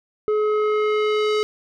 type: tone with low-pass filter sweep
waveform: square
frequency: 425.2 Hz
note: G#4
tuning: 41 cents sharp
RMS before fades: -20 dBFS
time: 0.28-1.43 s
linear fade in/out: 0 ms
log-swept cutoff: 910 to 4900 Hz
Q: 1.2
effects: none